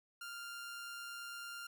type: tone with amplitude modulation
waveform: sawtooth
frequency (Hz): 1396.9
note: F6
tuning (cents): 0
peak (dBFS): -40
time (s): 0.21-1.67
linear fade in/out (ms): 5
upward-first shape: sine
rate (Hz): 129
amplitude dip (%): 25
effects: none